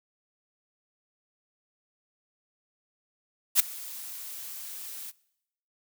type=noise with ADSR envelope; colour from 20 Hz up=blue; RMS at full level=-17 dBFS; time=3.55-5.12 s; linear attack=48 ms; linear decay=7 ms; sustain=-23 dB; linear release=29 ms; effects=noise-tail reverb RT60 0.8 s tail -22 dB re dry